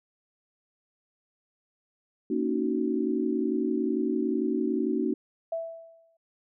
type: chord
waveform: sine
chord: D# minor seventh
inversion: second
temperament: just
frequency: 233.3 / 280 / 311.1 / 373.4 Hz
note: A#3 / C#4 / D#4 / F#4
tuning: +2 / +18 / 0 / +16 cents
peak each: -30 dBFS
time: 2.3-5.14 s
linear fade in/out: 5 ms
type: tone with exponential decay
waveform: sine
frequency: 660 Hz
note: E5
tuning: 2 cents sharp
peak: -26 dBFS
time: 5.52-6.17 s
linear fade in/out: 5 ms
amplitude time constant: 140 ms
effects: none